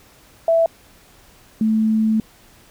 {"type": "tone pair in turn", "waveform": "sine", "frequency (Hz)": [661, 219.1], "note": ["E5", "A3"], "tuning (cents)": [5, -7], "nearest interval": "octave + perfect fifth", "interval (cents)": 1912, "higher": "first", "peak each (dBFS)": [-12, -14], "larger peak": "first", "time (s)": [[0.48, 0.66], [1.61, 2.2]], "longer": "second", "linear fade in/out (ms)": 2, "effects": ["pink hiss -50 dBFS RMS until 2.7 s"]}